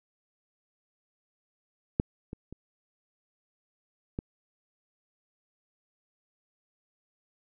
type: clicks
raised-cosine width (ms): 3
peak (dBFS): -10 / -25 / -29 / -19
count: 4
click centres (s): 1.999 / 2.331 / 2.526 / 4.189
effects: none